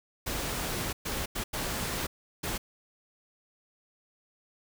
pink noise bursts at uneven times, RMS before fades -33 dBFS, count 5, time 0.26-0.93 / 1.05-1.26 / 1.35-1.44 / 1.53-2.07 / 2.43-2.58 s, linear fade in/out 10 ms, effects none

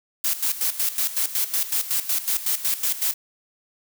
blue noise with tremolo, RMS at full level -22 dBFS, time 0.24-3.14 s, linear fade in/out 5 ms, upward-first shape square, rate 5.4 Hz, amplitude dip 75%, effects none

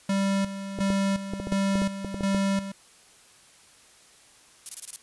square tone with tremolo, 196 Hz, G3, in tune, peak -23 dBFS, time 0.09-2.72 s, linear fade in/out 5 ms, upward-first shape square, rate 1.4 Hz, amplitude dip 70%
clicks, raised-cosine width 2 ms, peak -18 dBFS, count 12, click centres 0.788 / 0.903 / 1.336 / 1.4 / 1.471 / 1.524 / 1.755 / 1.819 / 2.047 / 2.144 / 2.208 / 2.347 s
violet noise bursts, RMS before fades -31 dBFS, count 6, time 4.66-4.96 s, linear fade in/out 0 ms, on 30 ms, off 24 ms
effects white hiss -55 dBFS RMS until 5.02 s + resampled to 24000 Hz

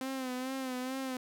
sawtooth tone with vibrato, 259 Hz, C4, 17 cents flat, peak -31 dBFS, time 0.01-1.17 s, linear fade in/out 2 ms, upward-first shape sine, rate 2.3 Hz, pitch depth 53 cents each way, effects none

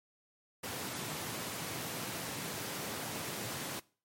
pink high-pass noise, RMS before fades -40 dBFS, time 0.63-3.8 s, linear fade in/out 10 ms, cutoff 110 Hz, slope 24 dB/octave, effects noise-tail reverb RT60 0.4 s tail -22 dB re dry + MP3 64 kbps

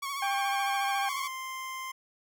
sawtooth tone with vibrato, 1108.7 Hz, C#6, in tune, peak -29 dBFS, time 0.02-1.28 s, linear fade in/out 10 ms, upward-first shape sine, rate 14 Hz, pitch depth 48 cents each way
harmonic tone, 795 Hz, G5, 24 cents sharp, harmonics 1 / 2 / 3 / 4, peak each -29 / -35 / -39 / -41 dBFS, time 0.22-1.09 s, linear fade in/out 5 ms
25% pulse tone, 1046.5 Hz, C6, in tune, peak -32 dBFS, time 1.08-1.92 s, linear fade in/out 10 ms
effects none

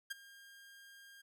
sawtooth tone with ADSR envelope, 1610 Hz, G6, 46 cents sharp, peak -33 dBFS, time 0.1-1.22 s, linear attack 13 ms, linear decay 18 ms, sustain -19 dB, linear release 12 ms, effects none

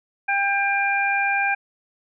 harmonic tone, 797 Hz, G5, 28 cents sharp, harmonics 1 / 2 / 3, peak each -23 / -23 / -23 dBFS, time 0.28-1.55 s, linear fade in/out 10 ms, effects none

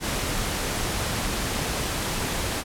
pink noise, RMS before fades -27 dBFS, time 0-2.64 s, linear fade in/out 50 ms, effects low-pass 12000 Hz 12 dB/octave

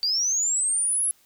sine linear sweep, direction up, 4600 to 11000 Hz, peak -20 dBFS, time 0.03-1.11 s, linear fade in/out 0 ms, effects tanh soft clip ceiling -16 dBFS + white hiss -60 dBFS RMS until 1.25 s

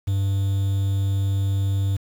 triangle tone with quantisation, 98 Hz, G2, in tune, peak -17 dBFS, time 0.07-1.97 s, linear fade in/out 10 ms, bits 7, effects none

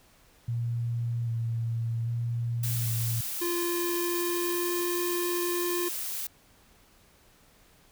sine tone with vibrato, 116.54 Hz, A#2, in tune, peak -27 dBFS, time 0.48-3.21 s, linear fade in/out 5 ms, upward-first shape square, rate 0.63 Hz, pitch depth 19 cents each way
blue noise, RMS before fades -34 dBFS, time 2.63-6.27 s, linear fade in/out 5 ms
square tone with pitch glide, 346.8 to 350.8 Hz, F4 to F4, -12 to +8 cents, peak -29 dBFS, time 3.41-5.89 s, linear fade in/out 10 ms, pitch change +20 cents, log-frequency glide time 3.91-4.93 s
effects pink hiss -60 dBFS RMS until 7.91 s

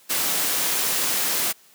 white noise, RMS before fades -23 dBFS, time 0.09-1.53 s, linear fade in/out 20 ms, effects white hiss -54 dBFS RMS until 1.74 s + high-pass 150 Hz 12 dB/octave

